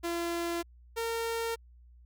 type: tone pair in turn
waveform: sawtooth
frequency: 341 / 458.7 Hz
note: F4 / A#4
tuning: -41 / -28 cents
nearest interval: perfect fourth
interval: 513 cents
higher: second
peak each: -27 dBFS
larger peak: neither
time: 0.03-0.63 / 0.96-1.56 s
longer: neither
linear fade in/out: 20 ms
effects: added 60 Hz sine -53 dBFS peak until 2.05 s